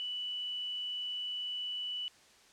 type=tone; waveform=sine; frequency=2966 Hz; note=F#7; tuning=4 cents sharp; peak=-35 dBFS; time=0-2.08 s; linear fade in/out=0 ms; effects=white hiss -61 dBFS RMS until 2.52 s + low-pass 7000 Hz 12 dB/octave